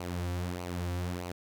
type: tone with flanger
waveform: sawtooth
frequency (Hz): 88.6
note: F2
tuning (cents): +25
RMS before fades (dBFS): -35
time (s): 0-1.32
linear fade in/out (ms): 5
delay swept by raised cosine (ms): 0.56 to 4.86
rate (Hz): 1.6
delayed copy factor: -0.6
effects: none